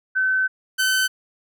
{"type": "tone pair in turn", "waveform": ["sine", "sawtooth"], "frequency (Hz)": [1526, 1526], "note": ["G6", "G6"], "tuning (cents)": [-47, -47], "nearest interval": "unison", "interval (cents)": 0, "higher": "neither", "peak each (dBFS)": [-17, -14], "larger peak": "second", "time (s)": [[0.15, 0.48], [0.78, 1.08]], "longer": "first", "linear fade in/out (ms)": 20, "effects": []}